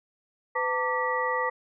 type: tone cluster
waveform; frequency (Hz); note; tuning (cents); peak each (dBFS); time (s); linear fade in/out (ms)
sine; 504 / 900 / 1167 / 1940; B4 / A5 / D6 / B6; +35 / +39 / -11 / -31; -30; 0.55-1.5; 10
effects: none